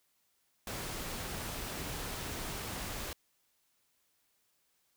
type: noise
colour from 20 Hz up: pink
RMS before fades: -40 dBFS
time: 0.67-3.13 s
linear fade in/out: 2 ms
effects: white hiss -75 dBFS RMS until 4.96 s